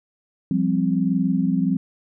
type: chord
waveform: sine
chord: F suspended second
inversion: none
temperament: equal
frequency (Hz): 174.61 / 196 / 261.6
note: F3 / G3 / C4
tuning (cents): 0 / 0 / 0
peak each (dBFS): -22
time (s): 0.51-1.77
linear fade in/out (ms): 2
effects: none